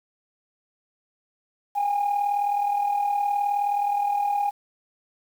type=tone with amplitude modulation; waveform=sine; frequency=815 Hz; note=G#5; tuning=33 cents flat; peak=-17 dBFS; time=1.75-4.51 s; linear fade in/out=20 ms; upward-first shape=sine; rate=39.2 Hz; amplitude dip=60%; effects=tanh soft clip ceiling -17 dBFS + 8-bit